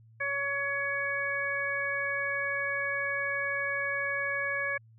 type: harmonic tone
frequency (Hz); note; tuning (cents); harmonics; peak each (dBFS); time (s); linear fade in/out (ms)
561; C#5; +21; 1 / 2 / 3 / 4; -37 / -39 / -31 / -34; 0.2-4.78; 10
effects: added 112 Hz sine -54 dBFS peak until 4.98 s